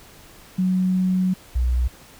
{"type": "tone pair in turn", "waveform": "sine", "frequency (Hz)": [185, 61.74], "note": ["F#3", "B1"], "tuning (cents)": [0, 0], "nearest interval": "octave + perfect fifth", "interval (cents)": 1900, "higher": "first", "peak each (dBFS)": -17, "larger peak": "neither", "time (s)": [[0.58, 1.34], [1.55, 1.88]], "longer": "first", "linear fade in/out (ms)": 10, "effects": ["pink hiss -47 dBFS RMS until 2.19 s"]}